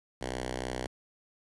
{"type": "tone with notch filter", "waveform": "5% pulse", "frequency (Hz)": 63.3, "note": "B1", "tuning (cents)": 43, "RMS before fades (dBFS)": -36, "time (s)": [0.21, 0.87], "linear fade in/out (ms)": 5, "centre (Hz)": 170, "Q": 1.5, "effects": ["resampled to 24000 Hz", "10-bit"]}